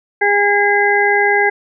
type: harmonic tone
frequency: 407.7 Hz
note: G#4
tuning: 32 cents flat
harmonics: 1 / 2 / 4 / 5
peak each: -16 / -16 / -16 / -16 dBFS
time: 0.21-1.5 s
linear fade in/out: 10 ms
effects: none